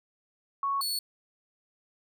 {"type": "tone pair in turn", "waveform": ["sine", "sawtooth"], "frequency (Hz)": [1108.7, 4413], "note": ["C#6", "C#8"], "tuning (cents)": [0, -9], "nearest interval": "2 octaves", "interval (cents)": 2391, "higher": "second", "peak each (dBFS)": -26, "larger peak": "neither", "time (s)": [[0.63, 0.81], [0.81, 0.99]], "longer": "neither", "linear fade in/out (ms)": 2, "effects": []}